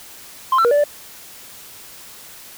sine tone with pitch steps, 1051 / 1342 / 476.9 / 580 / 586 Hz, C6 / E6 / A#4 / D5 / D5, +7 / +31 / +39 / -22 / -4 cents, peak -9 dBFS, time 0.52-0.84 s, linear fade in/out 5 ms, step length 64 ms, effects tanh soft clip ceiling -11 dBFS + white hiss -40 dBFS RMS until 2.57 s

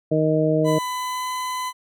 harmonic tone, 156 Hz, D#3, 5 cents sharp, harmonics 1 / 2 / 3 / 4, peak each -22 / -22 / -22 / -22 dBFS, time 0.11-0.79 s, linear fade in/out 10 ms
40% pulse tone with pitch glide, 1000 to 1009.9 Hz, B5 to B5, +21 to +38 cents, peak -24 dBFS, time 0.64-1.73 s, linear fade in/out 50 ms, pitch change +17 cents, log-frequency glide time 0.81-1.3 s
effects none

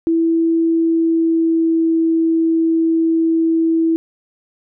sine tone with pitch glide, 329.6 to 326.9 Hz, E4 to E4, 0 to -14 cents, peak -12 dBFS, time 0.07-3.96 s, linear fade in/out 0 ms, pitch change -14 cents, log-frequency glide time 0.61-1.93 s, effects none

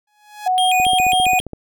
sawtooth tone with exponential growth, 839 Hz, G#5, 17 cents sharp, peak -22 dBFS, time 0.07-0.48 s, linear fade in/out 5 ms, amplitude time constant 89 ms
sine tone, 739 Hz, F#5, 2 cents flat, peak -14 dBFS, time 0.46-1.39 s, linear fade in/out 5 ms
square tone with vibrato, 2824 Hz, F7, 19 cents sharp, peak -18 dBFS, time 0.58-1.4 s, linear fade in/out 0 ms, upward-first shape square, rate 3.7 Hz, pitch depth 230 cents each way
click train, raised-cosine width 2 ms, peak -16 dBFS, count 12, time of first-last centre 0.8-1.533 s, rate 15 Hz
effects none

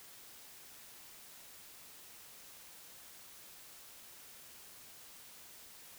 silence, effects white hiss -55 dBFS RMS until 5.98 s

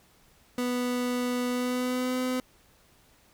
30% pulse tone with pitch glide, 246.9 to 254.4 Hz, B3 to C4, 0 to -48 cents, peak -24 dBFS, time 0.58-2.4 s, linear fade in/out 2 ms, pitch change +52 cents, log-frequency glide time 1.49-2.19 s, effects pink hiss -61 dBFS RMS until 3.33 s

